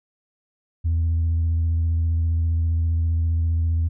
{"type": "tone with vibrato", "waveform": "sine", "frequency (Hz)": 82.41, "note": "E2", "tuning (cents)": 0, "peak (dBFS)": -16, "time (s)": [0.84, 3.89], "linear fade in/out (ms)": 20, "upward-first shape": "square", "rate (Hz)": 15, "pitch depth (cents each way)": 16, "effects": ["tanh soft clip ceiling -16 dBFS"]}